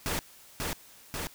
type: noise with echo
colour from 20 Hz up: pink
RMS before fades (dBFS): -31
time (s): 0.06-0.19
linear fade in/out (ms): 0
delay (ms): 540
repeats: 2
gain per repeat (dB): -2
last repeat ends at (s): 1.27
effects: white hiss -54 dBFS RMS until 1.34 s